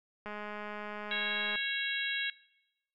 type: click train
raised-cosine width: 0.5 ms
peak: -27 dBFS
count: 272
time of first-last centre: 0.26-1.557 s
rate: 209 Hz
type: harmonic tone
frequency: 550 Hz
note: C#5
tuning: 14 cents flat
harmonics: 3 / 4 / 5 / 6 / 7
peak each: -36 / -37 / -38 / -39 / -39 dBFS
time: 1.11-2.3 s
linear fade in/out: 2 ms
effects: noise-tail reverb RT60 0.9 s tail -21 dB re dry